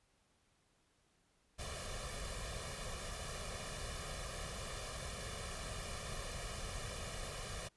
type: noise with comb filter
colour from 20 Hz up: pink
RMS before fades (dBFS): -44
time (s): 1.58-7.69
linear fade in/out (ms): 20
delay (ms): 1.7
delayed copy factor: +0.75
effects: pink hiss -75 dBFS RMS until 7.76 s + resampled to 24000 Hz